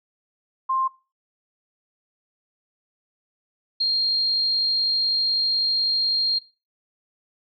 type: tone pair in turn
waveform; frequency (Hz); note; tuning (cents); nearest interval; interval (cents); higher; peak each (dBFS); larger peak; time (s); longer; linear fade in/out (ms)
sine; 1054 / 4216; C6 / C8; +12 / +12; 2 octaves; 2400; second; -20 / -18; second; 0.69-0.88 / 3.8-6.39; second; 10
effects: noise-tail reverb RT60 0.3 s tail -18 dB re dry